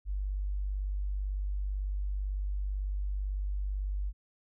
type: tone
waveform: sine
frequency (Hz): 49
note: G1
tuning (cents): 0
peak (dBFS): -30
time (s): 0.05-4.13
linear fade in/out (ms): 50
effects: none